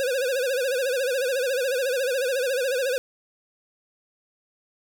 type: tone with vibrato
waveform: square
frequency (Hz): 519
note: C5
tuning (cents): -14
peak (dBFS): -23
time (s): 0-2.98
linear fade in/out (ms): 0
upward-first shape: sine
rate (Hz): 14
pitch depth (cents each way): 120
effects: none